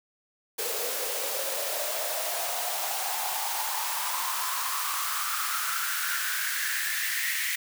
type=noise with high-pass filter sweep; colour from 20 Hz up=white; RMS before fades=-30 dBFS; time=0.58-7.56 s; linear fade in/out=10 ms; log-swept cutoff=450 to 2000 Hz; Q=6.1; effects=none